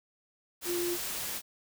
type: tone in noise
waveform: sine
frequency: 349.2 Hz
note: F4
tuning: in tune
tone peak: -30 dBFS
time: 0.65-0.98 s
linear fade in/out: 50 ms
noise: white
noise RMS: -36 dBFS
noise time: 0.61-1.42 s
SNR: +3 dB
effects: none